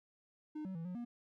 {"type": "tone with pitch steps", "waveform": "triangle", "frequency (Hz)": [305.2, 189.1, 165, 180.3, 238.8], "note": ["D#4", "F#3", "E3", "F#3", "A#3"], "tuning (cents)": [-33, 38, 2, -45, 42], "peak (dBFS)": -38, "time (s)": [0.55, 1.05], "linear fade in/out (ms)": 10, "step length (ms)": 100, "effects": []}